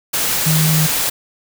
sine tone in noise, 157.1 Hz, D#3, 17 cents sharp, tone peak -13 dBFS, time 0.46-0.87 s, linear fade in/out 10 ms, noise white, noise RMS -18 dBFS, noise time 0.13-1.1 s, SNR +2 dB, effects none

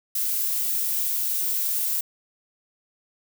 violet noise, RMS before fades -25 dBFS, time 0.15-2.01 s, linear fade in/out 5 ms, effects none

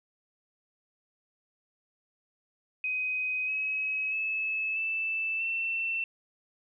sine tone with pitch steps, 2513 / 2555 / 2599 / 2643 / 2687 Hz, D#7 / D#7 / E7 / E7 / E7, +17 / +45 / -25 / +4 / +33 cents, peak -28 dBFS, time 2.84-6.04 s, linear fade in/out 2 ms, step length 640 ms, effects none

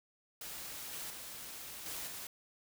white noise with level steps, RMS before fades -45 / -43 / -47 / -42 / -45 dBFS, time 0.41-2.27 s, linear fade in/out 2 ms, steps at 0.93 / 1.1 / 1.86 / 2.07 s, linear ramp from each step 2 ms, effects none

